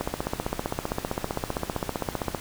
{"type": "click train", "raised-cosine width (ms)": 1, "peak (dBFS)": -12, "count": 37, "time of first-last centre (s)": [0.01, 2.348], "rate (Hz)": 15.4, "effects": ["pink hiss -39 dBFS RMS until 2.4 s"]}